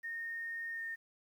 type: tone with pitch glide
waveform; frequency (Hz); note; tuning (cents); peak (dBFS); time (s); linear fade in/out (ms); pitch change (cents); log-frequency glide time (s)
sine; 1841 to 1826.2; A#6 to A#6; -22 to -36; -38; 0.03-0.96; 20; -14; 0.69-0.82
effects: 11-bit